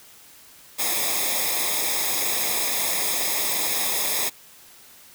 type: noise with comb filter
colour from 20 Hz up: white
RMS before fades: -24 dBFS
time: 0.78-4.3 s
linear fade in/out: 20 ms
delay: 0.68 ms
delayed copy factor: -0.8
effects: white hiss -49 dBFS RMS until 5.14 s